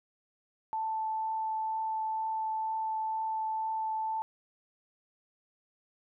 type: tone with vibrato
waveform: sine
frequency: 880 Hz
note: A5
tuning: in tune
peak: -30 dBFS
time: 0.73-4.22 s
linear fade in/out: 0 ms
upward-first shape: triangle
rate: 2.1 Hz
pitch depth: 8 cents each way
effects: none